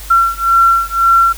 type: beating tone pair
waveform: sine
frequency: 1359 / 1360.9 Hz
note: F6 / F6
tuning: -48 / -45 cents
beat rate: 1.9 Hz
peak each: -11 dBFS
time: 0.1-1.33 s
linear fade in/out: 10 ms
effects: added 50 Hz sine -29 dBFS peak until 1.37 s + white hiss -33 dBFS RMS until 1.37 s